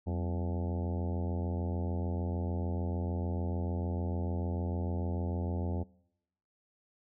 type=harmonic tone with a mistuned harmonic; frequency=86.7 Hz; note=F2; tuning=12 cents flat; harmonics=1 / 2 / 3 / 4 / 5 / 6 / 7 / 8 / 9 / 10; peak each=-32 / -38 / -42 / -44 / -46 / -48 / -49 / -50 / -51 / -52 dBFS; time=0.06-5.84 s; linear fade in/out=20 ms; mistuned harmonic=2; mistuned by=+140 cents; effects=noise-tail reverb RT60 0.8 s tail -23 dB re dry